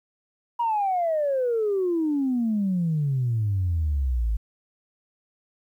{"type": "exponential sweep", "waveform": "sine", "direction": "down", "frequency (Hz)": [964, 51.91], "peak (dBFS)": -20, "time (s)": [0.59, 4.37], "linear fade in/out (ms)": 10, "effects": ["tanh soft clip ceiling -17 dBFS", "10-bit"]}